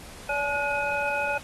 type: tone cluster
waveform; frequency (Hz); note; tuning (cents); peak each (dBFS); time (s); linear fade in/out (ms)
sine; 574 / 853 / 1447 / 2516; D5 / G#5 / F#6 / D#7; -40 / +46 / -39 / +19; -30; 0.29-1.38; 5
effects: pink hiss -45 dBFS RMS until 1.43 s + AAC 32 kbps